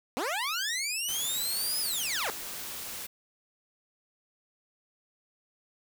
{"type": "linear two-way sweep", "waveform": "15% pulse", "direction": "up then down", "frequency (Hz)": [225.2, 5130, 365.6], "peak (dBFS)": -23, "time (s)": [0.17, 2.3], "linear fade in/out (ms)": 0, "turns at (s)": 1.8}
{"type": "noise", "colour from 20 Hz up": "white", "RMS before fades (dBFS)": -39, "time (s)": [1.08, 3.07], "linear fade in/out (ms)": 10}
{"effects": []}